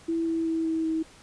sine tone with pitch steps, 330.3 / 327.8 / 325.4 / 322.9 / 320.5 Hz, E4 / E4 / E4 / E4 / E4, +4 / -10 / -22 / -36 / -49 cents, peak -24 dBFS, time 0.08-1.03 s, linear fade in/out 10 ms, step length 190 ms, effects pink hiss -52 dBFS RMS until 1.22 s + resampled to 22050 Hz

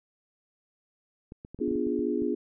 clicks, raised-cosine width 3 ms, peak -29 dBFS, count 10, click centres 1.321 / 1.449 / 1.546 / 1.59 / 1.679 / 1.715 / 1.757 / 1.868 / 1.992 / 2.221 s
sine chord, B diminished seventh, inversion none, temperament equal, 246.9 / 293.7 / 349.2 / 415.3 Hz, B3 / D4 / F4 / Ab4, 0 / 0 / 0 / 0 cents, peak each -31 dBFS, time 1.6-2.35 s, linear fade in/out 10 ms
effects none

